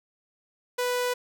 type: tone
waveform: sawtooth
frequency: 493.9 Hz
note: B4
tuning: in tune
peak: -21 dBFS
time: 0.78-1.14 s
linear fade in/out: 10 ms
effects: none